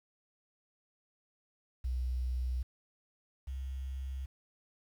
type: tone pair in turn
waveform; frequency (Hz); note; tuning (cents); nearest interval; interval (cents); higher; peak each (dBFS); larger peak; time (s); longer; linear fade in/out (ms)
sine; 62.6 / 66.32; B1 / C2; +24 / +24; minor second; 100; second; -31 / -36; first; 1.84-2.63 / 3.47-4.26; neither; 10
effects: 10-bit